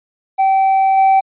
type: tone with level steps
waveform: triangle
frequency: 772 Hz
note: G5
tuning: 27 cents flat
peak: -8 / -6 dBFS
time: 0.38-1.21 s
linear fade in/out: 20 ms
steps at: 0.97 s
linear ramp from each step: 10 ms
effects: resampled to 8000 Hz